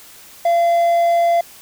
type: tone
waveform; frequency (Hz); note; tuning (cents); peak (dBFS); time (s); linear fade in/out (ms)
triangle; 684; F5; -36; -10; 0.45-1.41; 5
effects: white hiss -42 dBFS RMS until 1.61 s